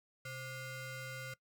25% pulse ring-modulated tone, 655 Hz, E5, 11 cents flat, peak -36 dBFS, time 0.25-1.34 s, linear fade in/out 5 ms, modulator 783 Hz, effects noise-tail reverb RT60 0.1 s tail -20 dB re dry

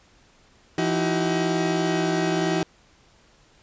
30% pulse tone cluster, 168.9 / 317.1 / 379.8 Hz, E3 / D#4 / F#4, +42 / +33 / +45 cents, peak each -23 dBFS, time 0.78-2.63 s, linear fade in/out 2 ms, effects pink hiss -57 dBFS RMS until 3.62 s + resampled to 16000 Hz

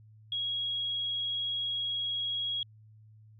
sine tone, 3307 Hz, G#7, 8 cents flat, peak -30 dBFS, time 0.32-2.63 s, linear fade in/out 2 ms, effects added 108 Hz sine -53 dBFS peak until 3.39 s

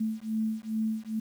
sine beating tone pair, 218.6 / 221 Hz, A3 / A3, -11 / +8 cents, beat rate 2.4 Hz, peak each -31 dBFS, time 0-1.2 s, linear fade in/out 10 ms, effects 9-bit

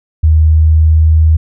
sine tone with pitch glide, 78.5 to 79.23 Hz, D#2 to D#2, +16 to +32 cents, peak -4 dBFS, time 0.23-1.37 s, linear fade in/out 10 ms, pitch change +16 cents, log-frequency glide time 0.43-1.16 s, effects none

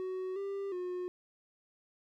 triangle tone with pitch steps, 372.8 / 395.6 / 360.7 Hz, F#4 / G4 / F#4, +13 / +16 / -44 cents, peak -33 dBFS, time 0-1.08 s, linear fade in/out 0 ms, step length 360 ms, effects none

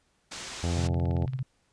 white low-pass noise, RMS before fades -40 dBFS, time 0.31-0.88 s, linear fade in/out 10 ms, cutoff 7300 Hz, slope 24 dB/octave
harmonic tone, 85.9 Hz, F2, 28 cents flat, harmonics 1 / 2 / 3 / 4 / 5 / 6 / 7 / 8 / 9 / 10, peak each -27 / -33 / -37 / -39 / -41 / -43 / -44 / -45 / -46 / -47 dBFS, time 0.63-1.26 s, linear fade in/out 5 ms
click train, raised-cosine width 0.3 ms, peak -31 dBFS, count 13, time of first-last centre 0.72-1.39 s, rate 17.9 Hz
sine tone with tremolo, 130 Hz, C3, 11 cents flat, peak -26 dBFS, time 0.77-1.43 s, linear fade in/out 5 ms, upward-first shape sine, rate 16 Hz, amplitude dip 70%
effects pink hiss -70 dBFS RMS until 1.72 s + resampled to 22050 Hz

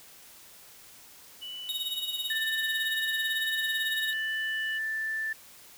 sine tone with vibrato, 2960 Hz, F#7, in tune, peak -37 dBFS, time 1.41-4.79 s, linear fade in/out 20 ms, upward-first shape triangle, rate 1.1 Hz, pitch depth 9 cents each way
45% pulse tone with tremolo, 3756 Hz, A#7, 12 cents sharp, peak -29 dBFS, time 1.69-4.13 s, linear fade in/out 0 ms, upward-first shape sine, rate 18 Hz, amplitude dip 75%
sine tone with pitch glide, 1779 to 1765.7 Hz, A6 to A6, +19 to +6 cents, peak -29 dBFS, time 2.3-5.33 s, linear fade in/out 5 ms, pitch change -13 cents, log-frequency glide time 3.78-4.14 s
effects white hiss -52 dBFS RMS until 5.77 s

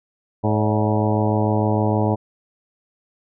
harmonic tone with a mistuned harmonic, 106.6 Hz, G#2, 46 cents sharp, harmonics 1 / 2 / 3 / 4 / 5 / 6 / 7 / 8 / 9, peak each -20 / -23 / -25 / -26 / -27 / -28 / -28 / -29 / -30 dBFS, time 0.43-2.16 s, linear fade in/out 20 ms, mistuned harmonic 5, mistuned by +64 cents, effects none

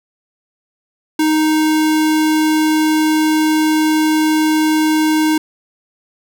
square tone, 311.1 Hz, D#4, in tune, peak -12 dBFS, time 1.19-5.38 s, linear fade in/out 5 ms, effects none

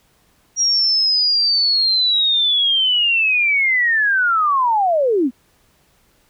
sine linear sweep, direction down, 5700 to 226.6 Hz, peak -13 dBFS, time 0.56-5.31 s, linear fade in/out 50 ms, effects pink hiss -58 dBFS RMS until 6.29 s

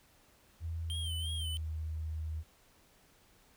sine tone with pitch glide, 82.41 to 78.78 Hz, E2 to D#2, 0 to +22 cents, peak -35 dBFS, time 0.6-2.44 s, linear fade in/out 50 ms, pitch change -78 cents, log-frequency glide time 1.13-1.54 s
square tone with vibrato, 3136 Hz, G7, in tune, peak -39 dBFS, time 0.9-1.57 s, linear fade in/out 0 ms, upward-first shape sine, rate 2.9 Hz, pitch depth 80 cents each way
effects pink hiss -65 dBFS RMS until 3.56 s

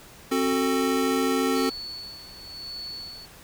square chord, F# diminished, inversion second, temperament just, 266.4 / 370 / 444 Hz, C4 / F#4 / A4, +31 / 0 / +16 cents, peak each -25 / -29 / -28 dBFS, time 0.31-1.7 s, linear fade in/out 10 ms
sine tone with tremolo, 4435 Hz, C#8, in tune, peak -33 dBFS, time 1.55-3.26 s, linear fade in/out 10 ms, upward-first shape sine, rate 0.98 Hz, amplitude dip 70%
effects pink hiss -48 dBFS RMS until 3.43 s

